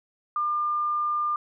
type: tone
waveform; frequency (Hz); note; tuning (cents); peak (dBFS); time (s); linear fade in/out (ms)
sine; 1200; D6; +37; -23; 0.36-1.36; 2
effects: none